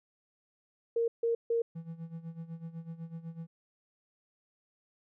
sine tone bursts, 463.7 Hz, A#4, 9 cents flat, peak -26 dBFS, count 3, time 0.96-1.62 s, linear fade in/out 5 ms, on 120 ms, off 150 ms
triangle tone with tremolo, 165 Hz, E3, 2 cents sharp, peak -35 dBFS, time 1.75-3.47 s, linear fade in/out 10 ms, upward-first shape sine, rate 8 Hz, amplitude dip 80%
effects none

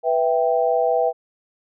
sine chord, E minor, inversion second, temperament equal, 493.9 / 659.3 / 784 Hz, B4 / E5 / G5, 0 / 0 / 0 cents, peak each -20 / -20 / -22 dBFS, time 0.03-1.13 s, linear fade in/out 50 ms, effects none

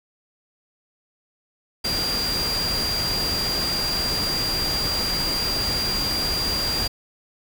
sine tone in noise, 4760 Hz, D8, 22 cents sharp, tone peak -23 dBFS, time 1.84-6.88 s, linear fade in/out 10 ms, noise pink, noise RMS -28 dBFS, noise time 1.84-6.88 s, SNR +2 dB, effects none

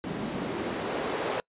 white noise with band-pass filter sweep, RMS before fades -32 dBFS, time 0.04-1.4 s, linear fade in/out 0 ms, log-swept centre 200 to 510 Hz, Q 1.3, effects noise-tail reverb RT60 0.1 s tail -26 dB re dry + resampled to 8000 Hz

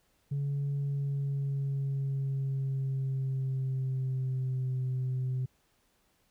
sine tone with pitch glide, 141 to 128.55 Hz, C#3 to C3, +30 to -30 cents, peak -27 dBFS, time 0.31-5.46 s, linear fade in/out 10 ms, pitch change -160 cents, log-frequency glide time 0.74-4.83 s, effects tanh soft clip ceiling -27 dBFS + pink hiss -71 dBFS RMS until 6.3 s

